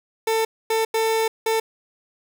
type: tone bursts at uneven times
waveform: 30% pulse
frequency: 446.2 Hz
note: A4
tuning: 24 cents sharp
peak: -16 dBFS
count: 4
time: 0.27-0.45 / 0.7-0.85 / 0.94-1.28 / 1.46-1.6 s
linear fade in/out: 5 ms
effects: none